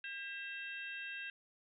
harmonic tone with a mistuned harmonic, 536 Hz, C5, 42 cents sharp, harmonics 3 / 4 / 5 / 6 / 7, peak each -45 / -55 / -45 / -55 / -56 dBFS, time 0.04-1.3 s, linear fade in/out 2 ms, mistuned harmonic 4, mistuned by -140 cents, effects none

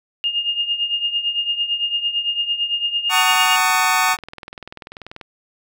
sine tone with tremolo, 2832 Hz, F7, 23 cents sharp, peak -15 dBFS, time 0.24-3.56 s, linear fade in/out 0 ms, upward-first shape triangle, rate 8.9 Hz, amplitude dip 80%
25% pulse chord, D# half-diminished seventh, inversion first, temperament just, 746.7 / 896 / 1120.1 / 1244.5 Hz, F#5 / A5 / C#6 / D#6, +16 / +31 / +18 / 0 cents, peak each -17 dBFS, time 3.09-4.17 s, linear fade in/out 50 ms
click train, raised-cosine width 0.3 ms, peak -19 dBFS, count 40, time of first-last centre 3.31-5.212 s, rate 20.5 Hz
effects none

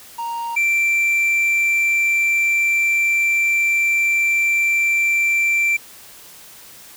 triangle tone pair in turn, 932.3 / 2349 Hz, A#5 / D7, 0 / 0 cents, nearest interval octave + major third, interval 1600 cents, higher second, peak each -21 / -13 dBFS, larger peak second, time 0.18-0.56 / 0.56-5.77 s, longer second, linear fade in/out 10 ms, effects white hiss -42 dBFS RMS until 6.96 s

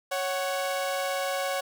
sawtooth tone pair together, 554.4 / 745 Hz, C#5 / F#5, 0 / +12 cents, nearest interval perfect fourth, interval 512 cents, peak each -25 / -28 dBFS, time 0.11-1.61 s, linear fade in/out 10 ms, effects none

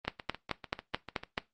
two click trains, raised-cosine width 0.3 ms, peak -13 / -24 dBFS, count 7 / 10, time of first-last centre 0.08-1.379 / 0.05-1.383 s, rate 4.62 / 6.75 Hz, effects noise-tail reverb RT60 0.2 s tail -17 dB re dry + Opus 24 kbps

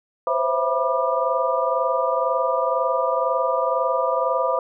sine tone cluster, 512 / 534 / 663 / 976 / 1196 Hz, C5 / C5 / E5 / B5 / D6, -38 / +35 / +10 / -21 / +31 cents, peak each -25 dBFS, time 0.27-4.59 s, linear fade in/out 2 ms, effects none

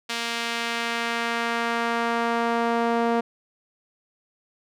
sawtooth tone with band-pass filter sweep, 233.1 Hz, A#3, in tune, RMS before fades -25 dBFS, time 0.09-3.21 s, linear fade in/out 10 ms, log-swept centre 3500 to 650 Hz, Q 0.88, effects none

